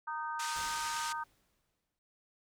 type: harmonic tone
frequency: 308.9 Hz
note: D#4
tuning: 12 cents flat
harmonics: 3 / 4 / 5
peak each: -38 / -40 / -42 dBFS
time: 0.07-1.24 s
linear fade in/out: 10 ms
type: band-pass noise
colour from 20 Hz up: white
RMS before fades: -41 dBFS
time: 0.39-1.13 s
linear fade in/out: 10 ms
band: 1100 to 8200 Hz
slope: 24 dB/octave
type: noise with exponential decay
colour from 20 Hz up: pink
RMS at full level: -49 dBFS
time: 0.56-1.99 s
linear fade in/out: 0 ms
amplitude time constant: 310 ms
effects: none